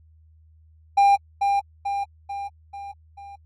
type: tone with echo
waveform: triangle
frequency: 800 Hz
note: G5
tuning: 35 cents sharp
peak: -11 dBFS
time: 0.97-1.16 s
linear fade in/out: 10 ms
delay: 440 ms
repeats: 5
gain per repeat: -5 dB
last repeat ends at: 3.36 s
effects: added 79 Hz sine -51 dBFS peak until 3.45 s + AAC 32 kbps